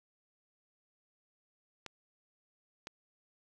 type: clicks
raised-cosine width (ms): 0.2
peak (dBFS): -25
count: 2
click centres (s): 1.863 / 2.871
effects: none